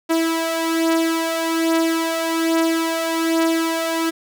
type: beating tone pair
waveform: sawtooth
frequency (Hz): 326.8 / 328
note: E4 / E4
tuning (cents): -15 / -9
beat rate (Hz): 1.2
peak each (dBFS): -19 / -15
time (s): 0.09-4.11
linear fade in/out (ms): 20
effects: none